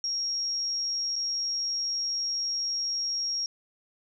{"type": "tone with dropouts", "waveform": "sine", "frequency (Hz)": 5588, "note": "F8", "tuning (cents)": 0, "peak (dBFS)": -27, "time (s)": [0.04, 3.46], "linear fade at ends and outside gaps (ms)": 1, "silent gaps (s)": [1.157, 1.162], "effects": []}